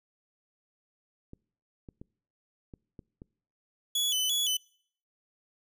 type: clicks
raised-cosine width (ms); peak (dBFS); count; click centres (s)
3; -32; 6; 1.334 / 1.888 / 2.015 / 2.738 / 2.992 / 3.219
type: tone with vibrato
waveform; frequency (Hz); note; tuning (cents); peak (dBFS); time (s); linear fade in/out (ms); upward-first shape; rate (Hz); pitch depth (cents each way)
sawtooth; 3198; G7; +34; -23; 3.95-4.57; 5; square; 2.9; 100
effects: noise-tail reverb RT60 0.6 s tail -26 dB re dry